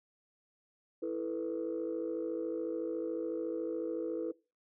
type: chord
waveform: sine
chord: E suspended fourth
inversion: none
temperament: equal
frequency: 329.6 / 440 / 493.9 Hz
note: E4 / A4 / B4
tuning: 0 / 0 / 0 cents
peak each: -36 / -38 / -37 dBFS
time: 1.02-4.32 s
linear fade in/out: 10 ms
effects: noise-tail reverb RT60 0.3 s tail -22 dB re dry + tanh soft clip ceiling -27 dBFS